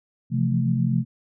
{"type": "chord", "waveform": "sine", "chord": "F major seventh", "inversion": "second", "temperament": "equal with one note detuned", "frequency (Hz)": [130.81, 167.11, 174.61, 220], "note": ["C3", "E3", "F3", "A3"], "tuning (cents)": [0, 24, 0, 0], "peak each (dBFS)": [-22, -28, -26, -25], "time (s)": [0.3, 1.05], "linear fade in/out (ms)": 50, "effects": []}